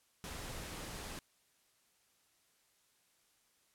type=noise; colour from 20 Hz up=pink; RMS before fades=-45 dBFS; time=0.24-1.19 s; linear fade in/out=0 ms; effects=white hiss -73 dBFS RMS until 3.74 s + low-pass 12000 Hz 12 dB/octave